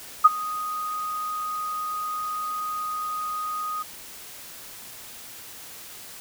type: tone with ADSR envelope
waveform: sine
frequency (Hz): 1244.5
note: D#6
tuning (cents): 0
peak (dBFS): -6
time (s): 0.24-3.83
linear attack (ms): 15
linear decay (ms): 27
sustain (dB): -21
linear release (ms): 12
effects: white hiss -42 dBFS RMS until 6.2 s